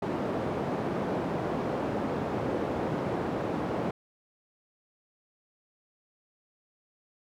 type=band-pass noise; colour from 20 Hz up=white; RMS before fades=-31 dBFS; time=0.02-3.91 s; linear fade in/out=5 ms; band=120 to 550 Hz; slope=12 dB/octave; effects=none